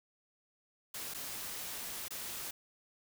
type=noise with dropouts; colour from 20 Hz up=white; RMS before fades=-42 dBFS; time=0.94-2.51 s; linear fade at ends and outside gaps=5 ms; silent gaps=1.139-1.145 / 2.083-2.106 s; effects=none